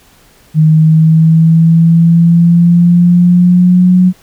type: linear sweep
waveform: sine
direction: up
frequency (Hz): 155.56 to 183.2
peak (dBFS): -3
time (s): 0.54-4.13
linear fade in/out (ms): 50
effects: pink hiss -45 dBFS RMS until 4.22 s